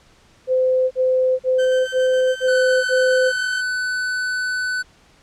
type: tone bursts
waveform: sine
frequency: 514 Hz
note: C5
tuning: 31 cents flat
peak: -14 dBFS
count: 6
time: 0.47-3.325 s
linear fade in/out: 50 ms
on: 440 ms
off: 43 ms
type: tone with tremolo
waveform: 30% pulse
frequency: 1545 Hz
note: G6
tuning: 26 cents flat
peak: -24 dBFS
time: 1.58-3.62 s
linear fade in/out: 20 ms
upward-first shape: square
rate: 7.2 Hz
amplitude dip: 30%
type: tone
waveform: square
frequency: 1500 Hz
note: F#6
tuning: 23 cents sharp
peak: -21 dBFS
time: 2.47-4.83 s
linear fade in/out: 20 ms
effects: pink hiss -53 dBFS RMS until 5.22 s + low-pass 7000 Hz 12 dB/octave